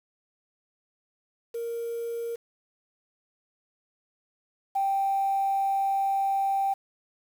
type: tone pair in turn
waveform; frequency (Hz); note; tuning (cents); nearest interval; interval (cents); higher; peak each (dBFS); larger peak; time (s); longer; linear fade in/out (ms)
sine; 466.2 / 784.1; A#4 / G5; 0 / 0; major sixth; 900; second; -29 / -22; second; 1.54-2.36 / 4.75-6.74; second; 10
effects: tanh soft clip ceiling -18 dBFS + 8-bit